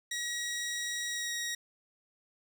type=tone with pitch glide; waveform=15% pulse; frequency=1907 to 1892.7 Hz; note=A#6 to A#6; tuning=+39 to +26 cents; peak=-27 dBFS; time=0.11-1.55 s; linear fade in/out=5 ms; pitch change=-13 cents; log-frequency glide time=1.1-1.31 s; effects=none